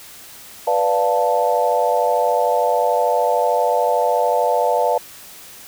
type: chord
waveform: sine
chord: B half-diminished seventh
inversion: none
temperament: equal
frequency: 493.9 / 587.3 / 698.5 / 880 Hz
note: B4 / D5 / F5 / A5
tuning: 0 / 0 / 0 / 0 cents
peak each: -20 dBFS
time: 0.67-4.98 s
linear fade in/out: 5 ms
effects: white hiss -40 dBFS RMS until 5.67 s